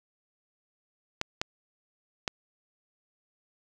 clicks, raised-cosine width 0.2 ms, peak -11 dBFS, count 3, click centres 1.214 / 1.415 / 2.278 s, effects none

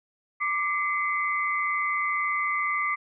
sine tone cluster, 1177 / 2051 / 2233 Hz, D6 / C7 / C#7, +3 / -35 / +12 cents, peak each -27 / -27 / -35 dBFS, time 0.4-2.96 s, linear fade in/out 20 ms, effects none

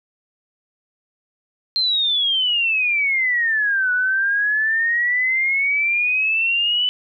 sine exponential two-way sweep, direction down then up, 4186 to 1471 to 3005 Hz, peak -16 dBFS, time 1.76-6.89 s, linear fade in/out 0 ms, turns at 3.92 s, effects none

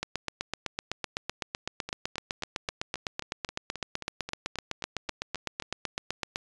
two click trains, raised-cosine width 0.2 ms, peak -13 / -19 dBFS, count 51 / 15, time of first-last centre 0.03-6.359 / 1.89-5.623 s, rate 7.9 / 3.75 Hz, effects resampled to 22050 Hz

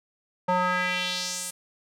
square tone with band-pass filter sweep, 181.1 Hz, F#3, 37 cents flat, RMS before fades -27 dBFS, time 0.48-1.51 s, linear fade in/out 10 ms, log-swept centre 820 to 9800 Hz, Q 2.2, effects none

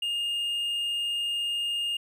triangle tone, 2831 Hz, F7, 23 cents sharp, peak -25 dBFS, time 0.02-1.97 s, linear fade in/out 5 ms, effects none

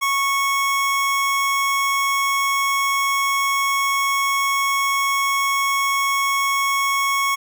25% pulse tone, 1103 Hz, C#6, 9 cents flat, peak -14 dBFS, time 0.01-7.36 s, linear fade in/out 20 ms, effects none

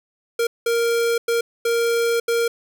square tone bursts at uneven times, 466.2 Hz, A#4, in tune, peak -18 dBFS, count 5, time 0.39-0.47 / 0.66-1.18 / 1.28-1.41 / 1.65-2.2 / 2.28-2.48 s, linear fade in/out 5 ms, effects none

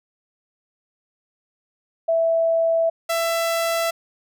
sine / sawtooth tone pair in turn, 659.3 / 666.6 Hz, E5 / E5, 0 / +19 cents, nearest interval unison, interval 19 cents, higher second, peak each -16 dBFS, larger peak neither, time 2.08-2.9 / 3.09-3.91 s, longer neither, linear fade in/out 10 ms, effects none

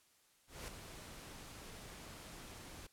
pink noise with ADSR envelope, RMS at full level -45 dBFS, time 0.47-2.87 s, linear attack 210 ms, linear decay 4 ms, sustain -7 dB, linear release 8 ms, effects white hiss -71 dBFS RMS until 2.92 s + low-pass 12000 Hz 12 dB/octave

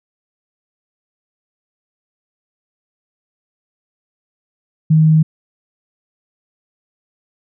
sine tone, 157.2 Hz, D#3, 18 cents sharp, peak -7 dBFS, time 4.9-5.23 s, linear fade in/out 10 ms, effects none

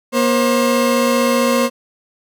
30% pulse tone pair together, 238.9 / 533.1 Hz, A#3 / C5, +43 / +32 cents, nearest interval octave + major second, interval 1389 cents, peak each -13 dBFS, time 0.12-1.7 s, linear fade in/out 50 ms, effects none

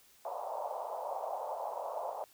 pink band-pass noise, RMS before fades -39 dBFS, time 0.25-2.24 s, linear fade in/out 0 ms, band 550 to 980 Hz, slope 48 dB/octave, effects white hiss -63 dBFS RMS until 2.33 s

